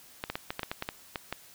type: clicks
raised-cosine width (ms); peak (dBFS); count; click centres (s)
0.3; -16; 11; 0.239 / 0.3 / 0.355 / 0.505 / 0.594 / 0.632 / 0.715 / 0.824 / 0.889 / 1.158 / 1.326
effects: white hiss -54 dBFS RMS until 1.54 s